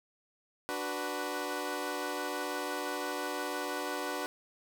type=chord; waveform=15% pulse; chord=B minor; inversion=first; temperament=equal with one note detuned; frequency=293.7 / 371.9 / 493.9 Hz; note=D4 / F#4 / B4; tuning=0 / +9 / 0 cents; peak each=-32 dBFS; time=0.69-4.26 s; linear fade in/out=0 ms; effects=none